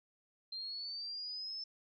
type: linear sweep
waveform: sine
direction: up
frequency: 4135 to 5290 Hz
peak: -40 dBFS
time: 0.52-1.64 s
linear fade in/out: 5 ms
effects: none